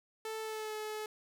sawtooth tone with pitch glide, 440 to 429 Hz, A4 to A4, 0 to -44 cents, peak -34 dBFS, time 0.25-1.06 s, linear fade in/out 2 ms, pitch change -44 cents, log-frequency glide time 0.41-0.75 s, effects none

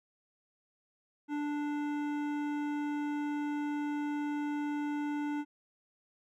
sine tone with hard clipping, 293.7 Hz, D4, in tune, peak -34 dBFS, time 1.28-5.45 s, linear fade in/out 50 ms, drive 14 dB, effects none

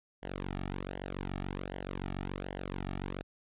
sawtooth tone with flanger, 47 Hz, F#1, 28 cents sharp, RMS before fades -39 dBFS, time 0.22-3.23 s, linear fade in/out 20 ms, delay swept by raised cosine 0.8 to 2 ms, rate 1.3 Hz, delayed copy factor -0.8, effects resampled to 8000 Hz

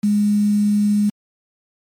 sine tone with quantisation, 207.1 Hz, G#3, 5 cents flat, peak -13 dBFS, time 0.03-1.1 s, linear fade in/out 10 ms, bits 6, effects MP3 64 kbps

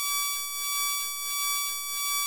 5% pulse tone with tremolo, 1148 Hz, D6, 40 cents flat, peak -13 dBFS, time 0-2.26 s, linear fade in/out 0 ms, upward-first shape triangle, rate 1.5 Hz, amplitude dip 55%, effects 7-bit

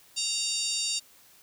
harmonic tone with a mistuned harmonic, 928 Hz, A#5, 8 cents flat, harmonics 3 / 4 / 5 / 6 / 7 / 8 / 9 / 10, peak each -37 / -34 / -32 / -36 / -42 / -33 / -42 / -40 dBFS, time 0.16-1 s, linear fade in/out 20 ms, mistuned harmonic 8, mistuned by -55 cents, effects white hiss -57 dBFS RMS until 1.42 s

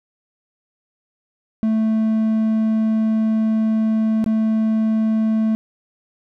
triangle tone with dropouts, 220 Hz, A3, in tune, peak -13 dBFS, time 1.63-5.55 s, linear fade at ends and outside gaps 0 ms, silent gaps 4.242-4.262 s, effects none

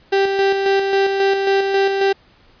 35% pulse tone with tremolo, 392 Hz, G4, in tune, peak -11 dBFS, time 0.12-2.13 s, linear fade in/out 10 ms, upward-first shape square, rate 3.7 Hz, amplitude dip 40%, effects pink hiss -52 dBFS RMS until 2.6 s + resampled to 11025 Hz

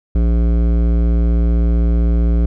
triangle tone with hard clipping, 57.8 Hz, A#1, 14 cents flat, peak -13 dBFS, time 0.15-2.46 s, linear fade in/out 5 ms, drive 18 dB, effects none

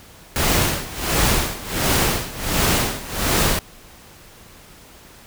pink noise with tremolo, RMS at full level -17 dBFS, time 0.36-3.59 s, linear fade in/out 0 ms, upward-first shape sine, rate 1.4 Hz, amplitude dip 85%, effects pink hiss -45 dBFS RMS until 5.26 s

